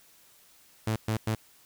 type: tone bursts at uneven times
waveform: sawtooth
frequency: 110 Hz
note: A2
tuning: in tune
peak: -22 dBFS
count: 3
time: 0.87-0.96 / 1.08-1.17 / 1.27-1.35 s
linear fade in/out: 5 ms
effects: white hiss -59 dBFS RMS until 1.65 s